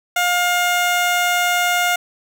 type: tone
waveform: 15% pulse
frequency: 710 Hz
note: F5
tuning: 28 cents sharp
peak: -9 dBFS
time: 0.16-1.96 s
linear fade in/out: 5 ms
effects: none